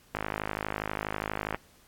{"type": "click train", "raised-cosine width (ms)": 0.5, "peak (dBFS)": -15, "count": 74, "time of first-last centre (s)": [0.15, 1.546], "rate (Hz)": 52.3, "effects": ["pink hiss -60 dBFS RMS until 1.87 s", "AAC 64 kbps"]}